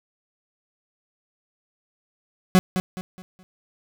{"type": "tone with echo", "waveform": "40% pulse", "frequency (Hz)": 185, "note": "F#3", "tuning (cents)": 0, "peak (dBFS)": -11, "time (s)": [2.55, 2.59], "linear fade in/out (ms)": 0, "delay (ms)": 210, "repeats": 4, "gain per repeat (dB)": -9, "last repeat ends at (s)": 3.43, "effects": []}